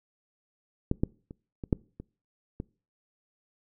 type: clicks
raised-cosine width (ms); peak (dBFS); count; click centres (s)
3; -12 / -11 / -29 / -23 / -10 / -27 / -21; 7; 0.914 / 1.035 / 1.309 / 1.638 / 1.728 / 2 / 2.601
effects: noise-tail reverb RT60 0.4 s tail -24 dB re dry